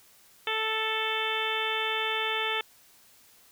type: harmonic tone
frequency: 440 Hz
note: A4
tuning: in tune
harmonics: 1 / 2 / 3 / 4 / 5 / 6 / 7 / 8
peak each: -35 / -35 / -35 / -35 / -35 / -35 / -35 / -35 dBFS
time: 0.47-2.61 s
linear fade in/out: 2 ms
effects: white hiss -58 dBFS RMS until 3.51 s